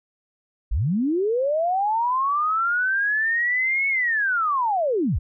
sine linear two-way sweep, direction up then down, 37.99 to 2217 to 37.99 Hz, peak -19 dBFS, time 0.71-5.19 s, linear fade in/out 10 ms, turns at 3.88 s, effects none

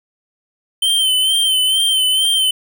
square tone with vibrato, 3091 Hz, G7, 25 cents flat, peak -13 dBFS, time 0.82-2.51 s, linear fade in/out 5 ms, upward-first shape sine, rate 2.2 Hz, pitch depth 45 cents each way, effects none

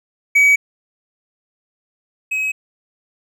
triangle tone pair in turn, 2271 / 2549 Hz, C#7 / D#7, +41 / +41 cents, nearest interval major second, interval 200 cents, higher second, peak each -7 / -16 dBFS, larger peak first, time 0.35-0.56 / 2.31-2.52 s, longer neither, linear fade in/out 10 ms, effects none

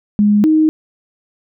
sine tone pair in turn, 207.4 / 312.4 Hz, G#3 / D#4, -2 / +7 cents, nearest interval perfect fifth, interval 709 cents, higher second, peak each -8 dBFS, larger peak neither, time 0.19-0.44 / 0.44-0.69 s, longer neither, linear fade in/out 0 ms, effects none

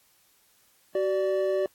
triangle tone pair together, 378.3 / 587.3 Hz, F#4 / D5, +38 / 0 cents, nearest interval minor sixth, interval 762 cents, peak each -24 dBFS, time 0.95-1.66 s, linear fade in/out 2 ms, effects white hiss -63 dBFS RMS until 1.74 s + AAC 64 kbps

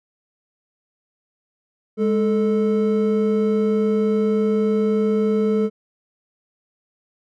triangle tone pair together, 207.7 / 438.3 Hz, G#3 / A4, 0 / -7 cents, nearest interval octave + minor second, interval 1293 cents, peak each -17 dBFS, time 1.97-5.7 s, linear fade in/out 50 ms, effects none

